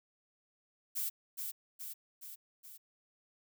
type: noise with echo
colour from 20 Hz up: violet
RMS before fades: -36 dBFS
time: 0.95-1.1 s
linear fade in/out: 20 ms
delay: 420 ms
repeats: 4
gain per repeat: -4 dB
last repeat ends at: 2.78 s
effects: none